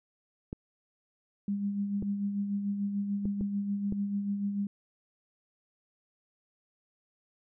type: clicks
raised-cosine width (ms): 3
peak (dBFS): -23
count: 5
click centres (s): 0.529 / 2.025 / 3.255 / 3.41 / 3.924
type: tone with tremolo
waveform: sine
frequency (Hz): 201.4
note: G3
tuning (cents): +47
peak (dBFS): -27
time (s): 1.48-4.67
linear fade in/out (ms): 2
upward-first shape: sine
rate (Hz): 6.8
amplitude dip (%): 45
effects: none